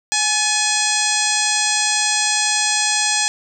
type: harmonic tone with a mistuned harmonic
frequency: 838 Hz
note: G#5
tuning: 15 cents sharp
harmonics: 1 / 2 / 3 / 4 / 5 / 6 / 7 / 8 / 9 / 10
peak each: -25 / -25 / -25 / -25 / -25 / -25 / -25 / -25 / -25 / -25 dBFS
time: 0.12-3.28 s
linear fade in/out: 0 ms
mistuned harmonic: 2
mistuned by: +54 cents
effects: none